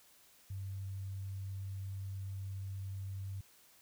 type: tone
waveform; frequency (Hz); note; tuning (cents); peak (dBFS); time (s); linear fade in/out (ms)
sine; 97; G2; -18; -39; 0.5-3.41; 5
effects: white hiss -64 dBFS RMS until 3.81 s